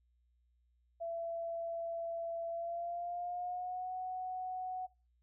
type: tone with pitch glide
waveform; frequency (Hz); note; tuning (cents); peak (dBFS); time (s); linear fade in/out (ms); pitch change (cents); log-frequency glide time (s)
sine; 671 to 740.2; E5 to F#5; +31 to 0; -37; 1-4.87; 20; +169; 2.48-3.93
effects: noise-tail reverb RT60 0.3 s tail -22 dB re dry + added 60 Hz sine -70 dBFS peak until 5.22 s